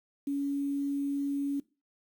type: tone with quantisation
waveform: sine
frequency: 280.9 Hz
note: C#4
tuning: 23 cents sharp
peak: -28 dBFS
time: 0.27-1.6 s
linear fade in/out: 5 ms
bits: 9
effects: noise-tail reverb RT60 0.3 s tail -20 dB re dry